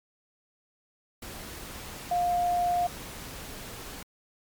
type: tone in noise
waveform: sine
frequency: 706 Hz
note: F5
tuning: 19 cents sharp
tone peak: -23 dBFS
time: 2.11-2.87 s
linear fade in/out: 5 ms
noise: pink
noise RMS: -41 dBFS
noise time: 1.22-4.03 s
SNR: +15 dB
effects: MP3 96 kbps